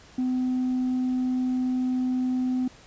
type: tone with tanh clipping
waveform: triangle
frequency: 254.2 Hz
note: C4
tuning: 50 cents flat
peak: -23 dBFS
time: 0.18-2.68 s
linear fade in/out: 5 ms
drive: 6 dB
effects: pink hiss -51 dBFS RMS until 2.86 s + resampled to 16000 Hz